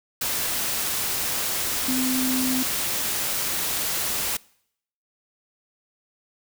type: tone in noise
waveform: sine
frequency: 257.1 Hz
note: C4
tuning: 30 cents flat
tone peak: -23 dBFS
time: 1.88-2.63 s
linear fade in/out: 5 ms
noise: white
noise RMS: -26 dBFS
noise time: 0.21-4.37 s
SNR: 0 dB
effects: noise-tail reverb RT60 0.7 s tail -24 dB re dry